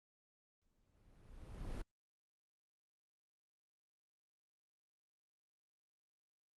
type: noise with exponential growth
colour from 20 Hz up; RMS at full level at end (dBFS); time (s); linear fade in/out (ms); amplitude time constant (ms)
brown; -41; 0.62-1.82; 5; 260
effects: Opus 32 kbps